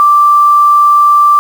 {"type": "tone with quantisation", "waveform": "sine", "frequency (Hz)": 1174, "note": "D6", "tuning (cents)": -1, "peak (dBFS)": -3, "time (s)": [0, 1.39], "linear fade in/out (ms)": 0, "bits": 5, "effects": []}